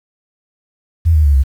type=tone with pitch steps; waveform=sine; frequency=82.41 / 76.89 / 71.74 / 66.94 Hz; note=E2 / D#2 / D2 / C2; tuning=0 / -20 / -40 / +40 cents; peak=-7 dBFS; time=1.05-1.438 s; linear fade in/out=20 ms; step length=97 ms; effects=7-bit